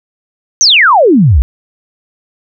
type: exponential sweep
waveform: sine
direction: down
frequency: 6510 to 55 Hz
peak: -3 dBFS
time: 0.61-1.42 s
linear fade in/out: 0 ms
effects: none